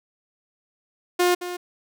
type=tone with echo; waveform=sawtooth; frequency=356.2 Hz; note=F4; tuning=34 cents sharp; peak=-13 dBFS; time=1.19-1.35 s; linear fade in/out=10 ms; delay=220 ms; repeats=1; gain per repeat=-12 dB; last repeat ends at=1.57 s; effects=none